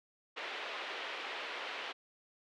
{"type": "band-pass noise", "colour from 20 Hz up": "white", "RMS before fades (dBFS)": -42, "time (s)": [0.36, 1.93], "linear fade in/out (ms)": 20, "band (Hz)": [370, 3200], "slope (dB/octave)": 24, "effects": []}